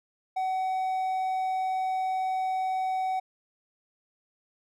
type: tone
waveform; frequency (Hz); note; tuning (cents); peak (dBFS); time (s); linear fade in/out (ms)
triangle; 753; F#5; +30; -24; 0.36-3.2; 10
effects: none